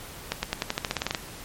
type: accelerating click train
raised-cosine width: 0.2 ms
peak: -8 dBFS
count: 13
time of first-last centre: 0.32-1.148 s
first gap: 110 ms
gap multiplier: 0.91
effects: pink hiss -42 dBFS RMS until 1.44 s + MP3 64 kbps